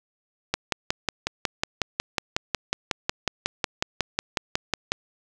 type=click train; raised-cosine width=0.2 ms; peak=-5 dBFS; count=25; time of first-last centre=0.54-4.92 s; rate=5.48 Hz; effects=none